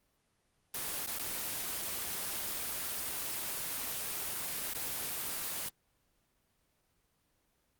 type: noise with dropouts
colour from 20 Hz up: white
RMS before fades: -37 dBFS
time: 0.74-5.69 s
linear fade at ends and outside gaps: 5 ms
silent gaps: 1.064-1.071 / 1.189-1.193 / 4.737-4.747 s
effects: pink hiss -75 dBFS RMS until 7.79 s + Opus 24 kbps